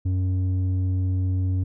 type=tone with low-pass filter; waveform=square; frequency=92.5 Hz; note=F#2; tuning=in tune; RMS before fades=-23 dBFS; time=0.05-1.64 s; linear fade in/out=10 ms; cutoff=190 Hz; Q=3.9; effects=none